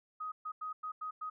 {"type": "tone bursts at uneven times", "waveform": "sine", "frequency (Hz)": 1255, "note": "D#6", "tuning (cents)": 15, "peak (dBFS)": -37, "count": 6, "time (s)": [[0.2, 0.32], [0.45, 0.52], [0.61, 0.73], [0.83, 0.92], [1.01, 1.11], [1.21, 1.3]], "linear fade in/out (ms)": 10, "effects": []}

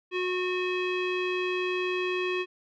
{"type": "tone with low-pass filter", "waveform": "square", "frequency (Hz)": 364.4, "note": "F#4", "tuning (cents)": -26, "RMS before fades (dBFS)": -29, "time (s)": [0.11, 2.46], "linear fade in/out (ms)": 50, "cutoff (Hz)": 2800, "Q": 4.9, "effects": []}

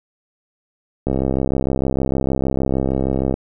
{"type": "click train", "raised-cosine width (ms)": 2, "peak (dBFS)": -6, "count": 152, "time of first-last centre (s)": [1.07, 3.341], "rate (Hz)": 66.5, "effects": []}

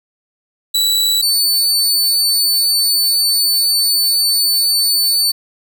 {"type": "tone pair in turn", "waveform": "sawtooth", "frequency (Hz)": [3942, 4502], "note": ["B7", "C#8"], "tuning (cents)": [-4, 26], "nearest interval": "major second", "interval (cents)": 230, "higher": "second", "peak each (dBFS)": -9, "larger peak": "neither", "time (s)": [[0.74, 1.22], [1.22, 5.32]], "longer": "second", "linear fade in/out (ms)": 10, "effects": []}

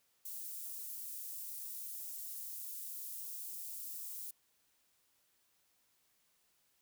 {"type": "high-pass noise", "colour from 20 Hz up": "white", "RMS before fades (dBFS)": -45, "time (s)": [0.25, 4.31], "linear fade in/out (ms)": 5, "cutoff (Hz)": 10000, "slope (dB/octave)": 12, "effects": ["white hiss -75 dBFS RMS until 6.81 s"]}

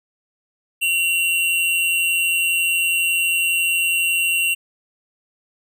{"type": "tone pair together", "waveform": "square", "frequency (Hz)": [2745, 2917], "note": ["F7", "F#7"], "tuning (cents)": [-31, -25], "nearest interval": "minor second", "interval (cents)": 106, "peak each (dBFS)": [-18, -26], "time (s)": [0.81, 4.55], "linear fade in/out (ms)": 20, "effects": []}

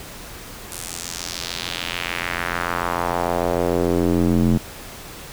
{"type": "tone with band-pass filter sweep", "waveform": "square", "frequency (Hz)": 43.38, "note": "F1", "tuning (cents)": -11, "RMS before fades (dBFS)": -22, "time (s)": [0.71, 4.58], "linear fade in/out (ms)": 10, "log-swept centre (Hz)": [10000, 200], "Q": 1.8, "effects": ["pink hiss -37 dBFS RMS until 5.32 s"]}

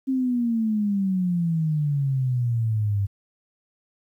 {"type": "exponential sweep", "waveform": "sine", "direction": "down", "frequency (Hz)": [268.2, 98], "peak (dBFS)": -20, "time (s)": [0.07, 3.07], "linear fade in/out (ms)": 20, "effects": ["10-bit"]}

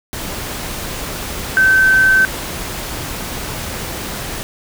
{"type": "tone in noise", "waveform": "sine", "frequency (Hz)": 1540, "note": "G6", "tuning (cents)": -31, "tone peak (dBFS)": -8, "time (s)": [1.57, 2.25], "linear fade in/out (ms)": 0, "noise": "pink", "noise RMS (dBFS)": -25, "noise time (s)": [0.13, 4.43], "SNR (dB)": 14, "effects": []}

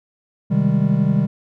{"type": "chord", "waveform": "triangle", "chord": "Ab major seventh", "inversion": "first", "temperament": "equal", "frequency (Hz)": [130.81, 155.56, 196, 207.7], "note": ["C3", "Eb3", "G3", "Ab3"], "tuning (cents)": [0, 0, 0, 0], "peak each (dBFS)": [-19, -17, -16, -22], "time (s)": [0.5, 1.27], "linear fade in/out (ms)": 20, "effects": []}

